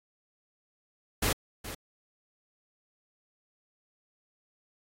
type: noise with echo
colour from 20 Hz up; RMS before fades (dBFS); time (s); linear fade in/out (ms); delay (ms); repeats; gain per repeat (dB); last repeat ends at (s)
pink; -27; 1.22-1.33; 10; 420; 1; -13; 1.75
effects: AAC 48 kbps